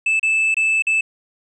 triangle tone with dropouts, 2628 Hz, E7, 6 cents flat, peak -13 dBFS, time 0.06-1.01 s, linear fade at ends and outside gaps 5 ms, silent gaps 0.196-0.229 / 0.544-0.567 / 0.823-0.868 s, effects resampled to 22050 Hz

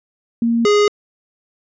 sine / square tone pair in turn, 232.5 / 414.3 Hz, A#3 / G#4, -4 / -4 cents, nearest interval minor seventh, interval 1000 cents, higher second, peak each -13 / -11 dBFS, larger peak second, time 0.42-0.65 / 0.65-0.88 s, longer neither, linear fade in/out 2 ms, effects resampled to 16000 Hz

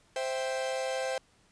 45% pulse chord, C major, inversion none, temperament equal, 523.3 / 659.3 / 784 Hz, C5 / E5 / G5, 0 / 0 / 0 cents, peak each -32 / -38 / -38 dBFS, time 0.16-1.18 s, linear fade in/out 2 ms, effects pink hiss -65 dBFS RMS until 1.51 s + resampled to 22050 Hz

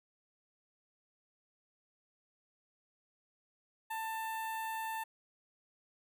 sawtooth tone with notch filter, 890 Hz, A5, 20 cents sharp, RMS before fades -39 dBFS, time 3.9-5.04 s, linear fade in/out 10 ms, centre 5300 Hz, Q 0.72, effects none

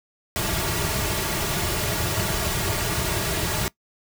pink noise with comb filter, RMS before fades -25 dBFS, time 0.36-3.68 s, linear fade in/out 0 ms, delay 3.9 ms, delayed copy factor -0.7, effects noise-tail reverb RT60 0.1 s tail -20 dB re dry

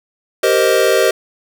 square chord, C minor seventh, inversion second, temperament equal with one note detuned, 389.1 / 466.2 / 523.3 / 622.3 Hz, G4 / Bb4 / C5 / Eb5, -13 / 0 / 0 / 0 cents, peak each -17 dBFS, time 0.43-1.11 s, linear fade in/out 5 ms, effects none

